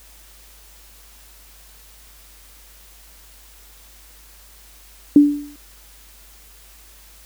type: tone with exponential decay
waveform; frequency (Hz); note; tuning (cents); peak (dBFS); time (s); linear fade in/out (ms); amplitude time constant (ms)
sine; 290.8; D4; -17; -3; 5.16-5.56; 2; 85
effects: added 50 Hz sine -48 dBFS peak until 7.25 s + white hiss -48 dBFS RMS until 7.25 s